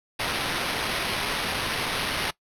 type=noise with sample-and-hold; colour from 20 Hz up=blue; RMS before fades=-28 dBFS; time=0.19-2.31 s; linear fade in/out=10 ms; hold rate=7350 Hz; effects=noise-tail reverb RT60 0.1 s tail -20 dB re dry + low-pass 12000 Hz 12 dB/octave